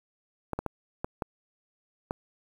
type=clicks; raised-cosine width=1 ms; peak=-16 dBFS; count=6; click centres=0.533 / 0.59 / 0.663 / 1.045 / 1.222 / 2.109 s; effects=8-bit